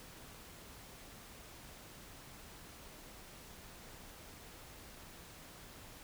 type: silence
effects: pink hiss -54 dBFS RMS until 6.03 s